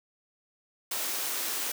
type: high-pass noise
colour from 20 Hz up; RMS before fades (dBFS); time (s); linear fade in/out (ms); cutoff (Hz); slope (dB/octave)
white; -32; 0.91-1.72; 5; 250; 24
effects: none